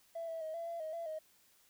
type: tone with pitch steps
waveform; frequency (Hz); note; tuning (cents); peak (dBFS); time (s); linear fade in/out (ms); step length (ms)
triangle; 666 / 654 / 631 / 672 / 677 / 629 / 673 / 627; E5 / E5 / D#5 / E5 / E5 / D#5 / E5 / D#5; +18 / -14 / +24 / +33 / +46 / +19 / +36 / +13; -35; 0.15-1.19; 10; 130
effects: tanh soft clip ceiling -36 dBFS + white hiss -68 dBFS RMS until 1.69 s